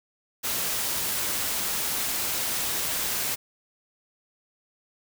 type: noise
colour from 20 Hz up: white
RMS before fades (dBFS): -28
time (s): 0.43-3.36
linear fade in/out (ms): 20
effects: none